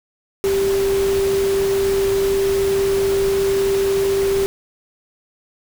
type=tone in noise; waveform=sine; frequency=392 Hz; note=G4; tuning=in tune; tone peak=-15 dBFS; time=0.44-4.46 s; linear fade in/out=0 ms; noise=pink; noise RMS=-28 dBFS; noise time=0.44-4.46 s; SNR=+10 dB; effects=none